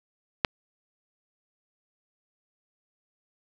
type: click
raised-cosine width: 0.3 ms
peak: -4 dBFS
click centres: 0.448 s
effects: none